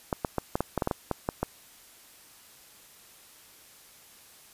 clicks, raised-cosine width 1 ms, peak -12 dBFS, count 12, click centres 0.128 / 0.248 / 0.383 / 0.555 / 0.606 / 0.777 / 0.822 / 0.874 / 0.912 / 1.113 / 1.289 / 1.43 s, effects white hiss -54 dBFS RMS until 4.53 s + resampled to 32000 Hz

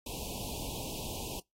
pink band-stop noise, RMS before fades -40 dBFS, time 0.06-1.4 s, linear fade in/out 5 ms, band 1000 to 2500 Hz, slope 96 dB/octave, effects noise-tail reverb RT60 0.2 s tail -26 dB re dry + AAC 48 kbps

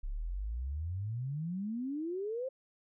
sine exponential sweep, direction up, 32.22 to 540 Hz, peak -34 dBFS, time 0.03-2.49 s, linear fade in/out 10 ms, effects none

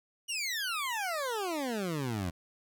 20% pulse exponential sweep, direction down, 2960 to 82.41 Hz, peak -27 dBFS, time 0.28-2.31 s, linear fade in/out 20 ms, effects none

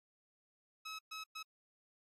15% pulse tone bursts at uneven times, 1285 Hz, E6, 45 cents flat, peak -37 dBFS, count 3, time 0.85-0.99 / 1.11-1.24 / 1.35-1.43 s, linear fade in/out 10 ms, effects low-pass 10000 Hz 12 dB/octave + AAC 64 kbps

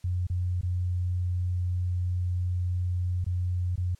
sine tone with dropouts, 89.7 Hz, F2, 47 cents sharp, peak -25 dBFS, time 0.04-3.95 s, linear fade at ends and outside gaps 5 ms, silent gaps 0.269-0.299 / 0.612-0.631 / 3.244-3.264 / 3.758-3.777 s, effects white hiss -64 dBFS RMS until 3.99 s + low-pass 9000 Hz 12 dB/octave

